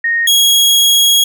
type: tone pair in turn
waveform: sine / sawtooth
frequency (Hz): 1857 / 3309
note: A#6 / G#7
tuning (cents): -7 / -7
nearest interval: minor seventh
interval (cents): 1000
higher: second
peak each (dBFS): -11 / -4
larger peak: second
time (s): 0.04-0.27 / 0.27-1.24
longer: second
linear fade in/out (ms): 5
effects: none